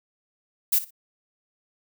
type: noise with echo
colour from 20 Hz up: violet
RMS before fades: -20 dBFS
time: 0.72-0.79 s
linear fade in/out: 10 ms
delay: 59 ms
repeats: 2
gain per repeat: -15 dB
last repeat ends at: 0.908 s
effects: none